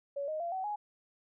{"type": "tone with pitch steps", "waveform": "sine", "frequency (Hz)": [563, 621.1, 685.2, 755.9, 833.9], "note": ["C#5", "D#5", "F5", "F#5", "G#5"], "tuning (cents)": [27, -3, -33, 37, 7], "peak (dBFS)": -33, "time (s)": [0.16, 0.76], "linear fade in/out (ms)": 10, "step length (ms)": 120, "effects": []}